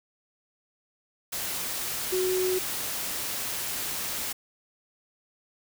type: tone in noise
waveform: sine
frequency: 370 Hz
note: F#4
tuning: in tune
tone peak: -24 dBFS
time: 2.12-2.59 s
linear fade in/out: 10 ms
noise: white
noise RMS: -32 dBFS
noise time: 1.32-4.33 s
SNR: +5 dB
effects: none